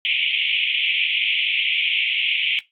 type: band-pass noise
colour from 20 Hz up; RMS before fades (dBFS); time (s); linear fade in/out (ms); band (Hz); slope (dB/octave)
pink; -21; 0.05-2.59; 0; 2200 to 3300; 96
effects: noise-tail reverb RT60 0.2 s tail -19 dB re dry + AAC 64 kbps